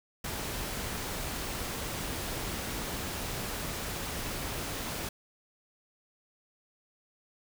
pink noise, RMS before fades -36 dBFS, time 0.24-5.09 s, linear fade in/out 5 ms, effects none

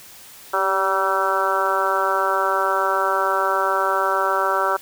harmonic tone with a mistuned harmonic, 191.9 Hz, G3, 37 cents flat, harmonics 2 / 3 / 4 / 5 / 6 / 7 / 8, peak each -27 / -25 / -27 / -24 / -26 / -22 / -28 dBFS, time 0.53-4.77 s, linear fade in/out 10 ms, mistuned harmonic 2, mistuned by +23 cents, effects white hiss -43 dBFS RMS until 4.81 s

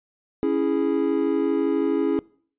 triangle chord, C# minor, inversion none, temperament equal, 277.2 / 329.6 / 415.3 Hz, C#4 / E4 / G#4, 0 / 0 / 0 cents, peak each -22 dBFS, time 0.43-2.19 s, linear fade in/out 0 ms, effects noise-tail reverb RT60 0.5 s tail -23 dB re dry + resampled to 8000 Hz

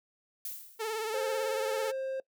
violet noise with exponential decay, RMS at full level -36 dBFS, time 0.45-1.01 s, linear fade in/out 2 ms, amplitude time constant 120 ms
sawtooth tone with vibrato, 440 Hz, A4, in tune, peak -28 dBFS, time 0.79-1.92 s, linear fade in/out 20 ms, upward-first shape triangle, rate 18 Hz, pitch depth 68 cents each way
triangle tone with pitch glide, 527 to 530.7 Hz, C5 to C5, +12 to +24 cents, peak -30 dBFS, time 1.14-2.2 s, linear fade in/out 2 ms, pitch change +12 cents, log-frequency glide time 1.37-1.43 s
effects noise-tail reverb RT60 0.1 s tail -22 dB re dry

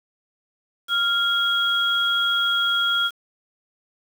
sine tone pair together, 1392 / 3307 Hz, F6 / G#7, -6 / -8 cents, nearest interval octave + minor third, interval 1498 cents, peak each -21 dBFS, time 0.88-3.11 s, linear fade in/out 50 ms, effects 7-bit

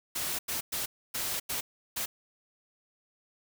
white noise bursts at uneven times, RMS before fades -33 dBFS, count 6, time 0.15-0.39 / 0.48-0.61 / 0.72-0.86 / 1.14-1.4 / 1.49-1.61 / 1.96-2.06 s, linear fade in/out 10 ms, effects none

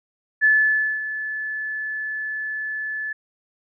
sine tone with ADSR envelope, 1732 Hz, A6, 28 cents flat, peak -12 dBFS, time 0.41-3.13 s, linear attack 32 ms, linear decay 560 ms, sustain -13 dB, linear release 7 ms, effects none

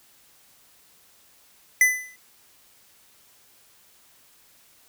square tone with exponential decay, 2007 Hz, B6, 27 cents sharp, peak -12 dBFS, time 1.81-2.16 s, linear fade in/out 2 ms, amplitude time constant 76 ms, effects white hiss -57 dBFS RMS until 4.88 s

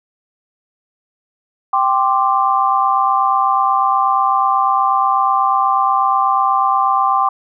sine chord, G suspended fourth, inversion none, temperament equal, 784 / 1046.5 / 1174.7 Hz, G5 / C6 / D6, 0 / 0 / 0 cents, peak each -16 dBFS, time 1.73-7.29 s, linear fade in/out 5 ms, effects none

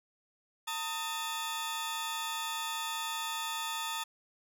sawtooth tone cluster, 905 / 1255 / 3461 Hz, A5 / D#6 / A7, +48 / +15 / -29 cents, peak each -34 / -36 / -36 dBFS, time 0.67-4.04 s, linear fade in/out 10 ms, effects none

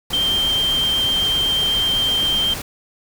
sine tone in noise, 3154 Hz, G7, 10 cents sharp, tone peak -16 dBFS, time 0.13-2.54 s, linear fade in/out 5 ms, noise pink, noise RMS -28 dBFS, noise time 0.1-2.62 s, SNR +9 dB, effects none

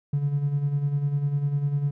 triangle tone with tremolo, 143.1 Hz, D3, 45 cents flat, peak -16 dBFS, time 0.13-1.91 s, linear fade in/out 5 ms, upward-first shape sine, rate 10 Hz, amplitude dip 70%, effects tanh soft clip ceiling -17 dBFS

